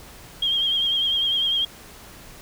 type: tone with vibrato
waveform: sine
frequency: 3213 Hz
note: G7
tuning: 42 cents sharp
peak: -19 dBFS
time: 0.42-1.65 s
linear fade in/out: 5 ms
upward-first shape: sine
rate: 10 Hz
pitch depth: 42 cents each way
effects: pink hiss -44 dBFS RMS until 2.41 s